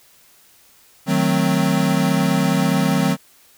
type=chord; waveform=square; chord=D# diminished seventh; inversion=none; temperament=equal; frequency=155.56 / 185 / 220 / 261.6 Hz; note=D#3 / F#3 / A3 / C4; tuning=0 / 0 / 0 / 0 cents; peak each=-22 / -20 / -24 / -22 dBFS; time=1.06-3.17 s; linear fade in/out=50 ms; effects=white hiss -52 dBFS RMS until 3.57 s